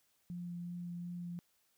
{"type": "tone with vibrato", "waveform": "sine", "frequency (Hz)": 174.61, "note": "F3", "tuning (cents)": 0, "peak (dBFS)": -40, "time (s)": [0.3, 1.39], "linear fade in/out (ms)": 0, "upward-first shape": "sine", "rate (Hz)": 2.7, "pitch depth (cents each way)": 10, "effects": ["white hiss -75 dBFS RMS until 1.77 s"]}